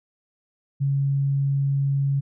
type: tone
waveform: sine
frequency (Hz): 138.8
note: C#3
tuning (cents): +3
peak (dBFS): -19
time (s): 0.8-2.21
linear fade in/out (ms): 20
effects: none